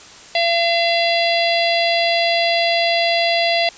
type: harmonic tone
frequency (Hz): 680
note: F5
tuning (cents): -46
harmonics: 1 / 3 / 4 / 5 / 6 / 7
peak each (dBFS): -17 / -22 / -23 / -24 / -25 / -25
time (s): 0.35-3.69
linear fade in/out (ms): 2
effects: white hiss -40 dBFS RMS until 3.77 s + resampled to 16000 Hz